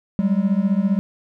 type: beating tone pair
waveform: triangle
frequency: 189.3 / 204.3 Hz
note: F#3 / G#3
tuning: +40 / -28 cents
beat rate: 15 Hz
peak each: -17 dBFS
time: 0.19-0.99 s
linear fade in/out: 0 ms
effects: none